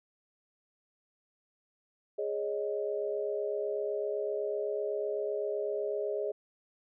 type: chord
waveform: sine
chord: Ab suspended fourth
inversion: none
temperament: equal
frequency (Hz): 415.3 / 554.4 / 622.3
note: Ab4 / Db5 / Eb5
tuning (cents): 0 / 0 / 0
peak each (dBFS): -33 / -37 / -36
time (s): 2.18-6.32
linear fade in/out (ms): 10
effects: none